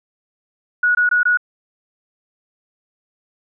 sine tone bursts, 1460 Hz, F#6, 24 cents flat, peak -12 dBFS, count 4, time 0.83-1.373 s, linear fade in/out 5 ms, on 120 ms, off 21 ms, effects none

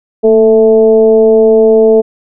sine tone with frequency modulation, 441.9 Hz, A4, 7 cents sharp, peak -3 dBFS, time 0.23-2.02 s, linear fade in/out 20 ms, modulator 217 Hz, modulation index 0.66, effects none

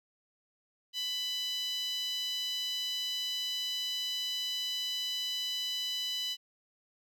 10% pulse tone with high-pass filter, 995 Hz, B5, 13 cents sharp, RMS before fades -35 dBFS, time 0.93-6.37 s, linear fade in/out 50 ms, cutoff 3300 Hz, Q 6.6, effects none

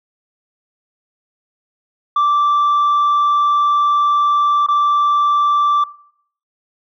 sine tone with dropouts, 1170 Hz, D6, 7 cents flat, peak -9 dBFS, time 2.16-5.84 s, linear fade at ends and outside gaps 5 ms, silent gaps 4.665-4.685 s, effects noise-tail reverb RT60 0.6 s tail -18 dB re dry + tanh soft clip ceiling -10 dBFS

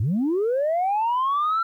sine linear sweep, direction up, 89.3 to 1364 Hz, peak -18 dBFS, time 0-1.63 s, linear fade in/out 5 ms, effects tanh soft clip ceiling -17 dBFS + 10-bit

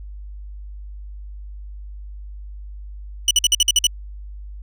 25% pulse tone bursts, 2960 Hz, F#7, in tune, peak -8 dBFS, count 8, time 3.28-3.869 s, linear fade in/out 2 ms, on 29 ms, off 51 ms, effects added 50 Hz sine -32 dBFS peak until 4.62 s + resampled to 32000 Hz

